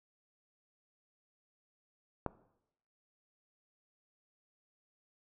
click, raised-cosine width 1 ms, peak -19 dBFS, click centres 2.263 s, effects noise-tail reverb RT60 0.8 s tail -18 dB re dry

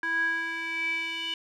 square tone with band-pass filter sweep, 329.6 Hz, E4, in tune, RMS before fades -30 dBFS, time 0.03-1.34 s, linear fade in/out 2 ms, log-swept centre 1500 to 2900 Hz, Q 8.5, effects none

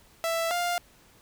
sawtooth tone pair in turn, 662 / 701.4 Hz, E5 / F5, +7 / +7 cents, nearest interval minor second, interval 100 cents, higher second, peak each -22 dBFS, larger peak neither, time 0.24-0.51 / 0.51-0.78 s, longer neither, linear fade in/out 0 ms, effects pink hiss -58 dBFS RMS until 1.21 s

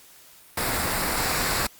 pink noise with comb filter, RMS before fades -25 dBFS, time 0.57-1.67 s, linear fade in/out 5 ms, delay 0.32 ms, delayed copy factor -0.5, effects white hiss -51 dBFS RMS until 1.79 s + Opus 48 kbps

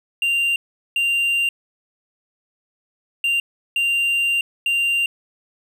triangle tone bursts at uneven times, 2780 Hz, F7, 9 cents flat, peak -15 dBFS, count 5, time 0.22-0.56 / 0.96-1.49 / 3.24-3.4 / 3.76-4.41 / 4.66-5.06 s, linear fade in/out 2 ms, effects none

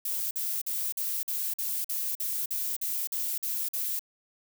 violet noise bursts, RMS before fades -31 dBFS, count 13, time 0.05-3.994 s, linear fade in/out 5 ms, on 260 ms, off 47 ms, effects none

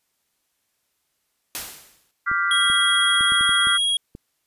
white noise with exponential decay, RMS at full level -27 dBFS, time 1.55-2.11 s, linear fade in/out 0 ms, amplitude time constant 120 ms
sine chord, G dominant seventh, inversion second, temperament equal, 1174.7 / 1396.9 / 1568 / 1975.5 Hz, D6 / F6 / G6 / B6, 0 / 0 / 0 / 0 cents, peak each -27 / -21 / -27 / -27 dBFS, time 2.26-3.78 s, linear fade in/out 20 ms
clicks, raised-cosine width 3 ms, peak -24 dBFS, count 8, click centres 2.315 / 2.7 / 3.209 / 3.321 / 3.41 / 3.493 / 3.671 / 4.151 s
square tone, 3295 Hz, G#7, 14 cents flat, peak -19 dBFS, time 2.51-3.97 s, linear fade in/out 2 ms
effects white hiss -72 dBFS RMS until 4.46 s + resampled to 32000 Hz

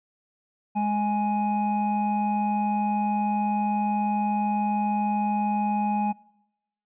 triangle tone pair together, 208.2 / 833 Hz, G#3 / G#5, +5 / +5 cents, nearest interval 2 octaves, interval 2400 cents, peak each -23 dBFS, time 0.75-6.13 s, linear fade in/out 20 ms, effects noise-tail reverb RT60 0.9 s tail -24 dB re dry + resampled to 8000 Hz

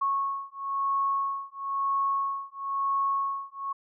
sine beating tone pair, 1100 / 1101 Hz, C#6 / C#6, -14 / -12 cents, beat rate 1 Hz, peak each -29 dBFS, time 0.01-3.73 s, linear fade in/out 10 ms, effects none

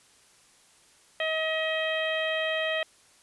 harmonic tone, 635 Hz, D#5, 35 cents sharp, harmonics 1 / 2 / 3 / 4 / 5 / 6, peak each -29 / -39 / -31 / -35 / -34 / -44 dBFS, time 1.2-2.83 s, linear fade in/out 2 ms, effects white hiss -59 dBFS RMS until 3.22 s + resampled to 24000 Hz

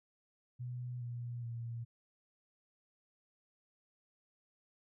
sine tone with pitch steps, 123.47 / 120.16 / 116.94 Hz, B2 / B2 / A#2, 0 / -47 / +6 cents, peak -39 dBFS, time 0.59-1.85 s, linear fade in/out 20 ms, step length 420 ms, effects none

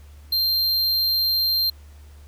square tone, 4171 Hz, C8, 6 cents flat, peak -19 dBFS, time 0.32-1.7 s, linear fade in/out 5 ms, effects added 73 Hz sine -42 dBFS peak until 2.27 s + pink hiss -56 dBFS RMS until 2.27 s

